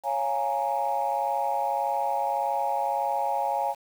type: chord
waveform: sine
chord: Bb minor seventh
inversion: first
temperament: equal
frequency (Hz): 554.4 / 698.5 / 830.6 / 932.3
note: Db5 / F5 / Ab5 / Bb5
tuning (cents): 0 / 0 / 0 / 0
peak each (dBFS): -31 / -30 / -26 / -31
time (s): 0.03-3.75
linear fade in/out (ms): 50
effects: tanh soft clip ceiling -16 dBFS + 8-bit